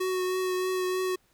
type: tone with vibrato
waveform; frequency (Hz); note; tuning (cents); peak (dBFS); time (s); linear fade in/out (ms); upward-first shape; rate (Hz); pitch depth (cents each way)
square; 370; F#4; 0; -27; 0-1.16; 10; triangle; 3.2; 18
effects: pink hiss -67 dBFS RMS until 1.33 s